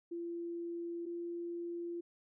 sine tone pair in turn, 341.3 / 343.5 Hz, F4 / F4, -40 / -29 cents, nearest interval unison, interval 11 cents, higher second, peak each -38 / -38 dBFS, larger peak neither, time 0.11-1.06 / 1.06-2.01 s, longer neither, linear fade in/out 10 ms, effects none

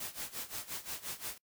white noise with tremolo, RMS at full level -39 dBFS, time 0-1.38 s, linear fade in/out 5 ms, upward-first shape sine, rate 5.7 Hz, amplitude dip 85%, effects noise-tail reverb RT60 0.1 s tail -25 dB re dry

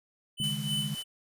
square tone with tremolo, 3010 Hz, F#7, 29 cents sharp, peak -29 dBFS, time 0.37-1.04 s, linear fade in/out 50 ms, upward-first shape sine, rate 3.2 Hz, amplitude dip 80%
sine chord, C# suspended second, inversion none, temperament equal with one note detuned, 138.59 / 153.87 / 207.7 Hz, C#3 / D#3 / G#3, 0 / -19 / 0 cents, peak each -36 dBFS, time 0.4-0.95 s, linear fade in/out 2 ms
white noise, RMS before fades -45 dBFS, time 0.43-1.03 s, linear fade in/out 10 ms
effects resampled to 32000 Hz

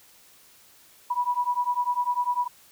sine beating tone pair, 973 / 983 Hz, B5 / B5, -26 / -8 cents, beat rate 10 Hz, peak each -26 / -26 dBFS, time 1.1-2.48 s, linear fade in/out 10 ms, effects white hiss -55 dBFS RMS until 2.71 s

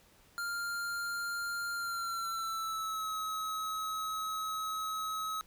square tone with pitch glide, 1396.9 to 1281 Hz, F6 to E6, 0 to -50 cents, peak -35 dBFS, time 0.38-5.41 s, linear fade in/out 0 ms, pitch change -150 cents, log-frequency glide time 1.74-3.12 s, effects pink hiss -63 dBFS RMS until 5.46 s

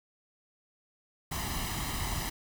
pink noise with comb filter, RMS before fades -34 dBFS, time 1.31-2.3 s, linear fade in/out 10 ms, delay 1 ms, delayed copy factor +0.65, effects none

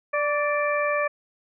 harmonic tone with a mistuned harmonic, 588 Hz, D5, 2 cents sharp, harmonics 1 / 2 / 3 / 4, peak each -24 / -27 / -29 / -30 dBFS, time 0.13-1.08 s, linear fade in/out 10 ms, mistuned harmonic 2, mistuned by -26 cents, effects none

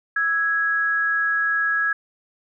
sine tone pair together, 1318.5 / 1661.2 Hz, E6 / G#6, 0 / 0 cents, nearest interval major third, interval 400 cents, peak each -26 / -19 dBFS, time 0.16-1.93 s, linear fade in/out 5 ms, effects none

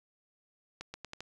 accelerating click train, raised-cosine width 0.2 ms, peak -24 dBFS, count 5, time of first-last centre 0.81-1.206 s, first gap 130 ms, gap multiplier 0.82, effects resampled to 24000 Hz

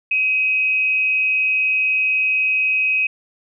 sine tone with amplitude modulation, 2532 Hz, D#7, 30 cents sharp, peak -13 dBFS, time 0.11-3.07 s, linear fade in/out 5 ms, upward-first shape sine, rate 204 Hz, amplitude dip 45%, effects none

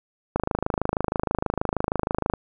click train, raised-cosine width 1 ms, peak -8 dBFS, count 53, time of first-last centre 0.36-2.337 s, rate 26.3 Hz, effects none

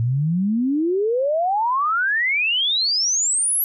sine exponential sweep, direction up, 111.7 to 11890 Hz, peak -17 dBFS, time 0-3.64 s, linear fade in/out 0 ms, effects none

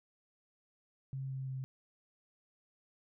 sine tone with pitch steps, 134.2 / 132.97 / 131.74 Hz, C3 / C3 / C3, +44 / +28 / +12 cents, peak -37 dBFS, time 1.13-1.64 s, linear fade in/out 0 ms, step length 170 ms, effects none

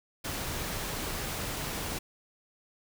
pink noise, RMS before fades -35 dBFS, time 0.24-1.99 s, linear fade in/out 10 ms, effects none

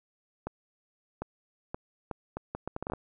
accelerating click train, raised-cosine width 1 ms, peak -20 dBFS, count 13, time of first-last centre 0.47-2.935 s, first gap 750 ms, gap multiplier 0.7, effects none

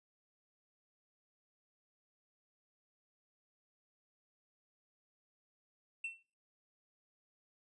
triangle tone with exponential decay, 2697 Hz, E7, 39 cents sharp, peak -34 dBFS, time 6.04-6.23 s, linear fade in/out 5 ms, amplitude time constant 41 ms, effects noise-tail reverb RT60 0.4 s tail -19 dB re dry + resampled to 24000 Hz

